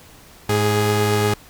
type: tone pair together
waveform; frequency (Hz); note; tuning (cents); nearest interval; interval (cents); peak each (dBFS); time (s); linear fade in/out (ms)
sawtooth; 105.95 / 415.3; G#2 / G#4; +35 / 0; 2 octaves; 2365; -15; 0.49-1.34; 5
effects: pink hiss -46 dBFS RMS until 1.49 s